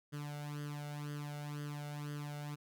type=tone with flanger; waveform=sawtooth; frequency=146.83 Hz; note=D3; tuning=in tune; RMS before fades=-43 dBFS; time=0.12-2.56 s; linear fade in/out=20 ms; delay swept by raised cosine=0.62 to 1.42 ms; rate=2 Hz; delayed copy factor=+0.75; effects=none